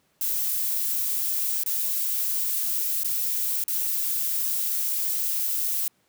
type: noise with dropouts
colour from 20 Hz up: violet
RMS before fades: -26 dBFS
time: 0.21-5.88 s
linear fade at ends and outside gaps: 2 ms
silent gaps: 1.636-1.661 / 3.035-3.045 / 3.639-3.68 s
effects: pink hiss -67 dBFS RMS until 6.08 s + high-pass 100 Hz 12 dB/octave